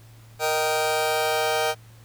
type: chord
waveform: sawtooth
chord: Eb major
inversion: second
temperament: just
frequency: 466.7 / 622.3 / 777.8 Hz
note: Bb4 / Eb5 / G5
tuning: +2 / 0 / -14 cents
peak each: -22 dBFS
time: 0.39-1.75 s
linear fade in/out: 50 ms
effects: added 113 Hz sine -46 dBFS peak until 2.04 s + pink hiss -55 dBFS RMS until 2.04 s